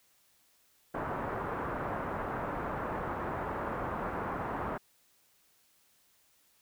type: low-pass noise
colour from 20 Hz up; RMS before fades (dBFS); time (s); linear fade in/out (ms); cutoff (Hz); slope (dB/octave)
white; -36; 0.94-4.78; 10; 1300; 24
effects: white hiss -68 dBFS RMS until 6.61 s